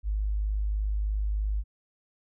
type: tone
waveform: sine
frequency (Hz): 51.6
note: G#1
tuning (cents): -10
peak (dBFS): -25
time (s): 0.03-1.64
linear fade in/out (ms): 50
effects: none